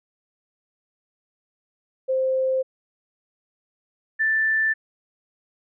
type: tone pair in turn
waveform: sine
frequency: 523.3 / 1766.3 Hz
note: C5 / A6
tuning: 0 / +6 cents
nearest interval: octave + major sixth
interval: 2106 cents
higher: second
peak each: -19 / -18 dBFS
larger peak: second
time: 2.08-2.63 / 4.19-4.74 s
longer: neither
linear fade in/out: 20 ms
effects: none